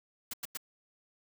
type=noise bursts; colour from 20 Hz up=white; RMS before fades=-38 dBFS; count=3; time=0.31-0.573 s; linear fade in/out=5 ms; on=25 ms; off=94 ms; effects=none